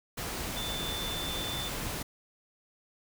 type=tone in noise; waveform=sine; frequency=3533 Hz; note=A7; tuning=6 cents sharp; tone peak=-36 dBFS; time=0.56-1.69 s; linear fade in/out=10 ms; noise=pink; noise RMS=-36 dBFS; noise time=0.17-2.03 s; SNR=-3 dB; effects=none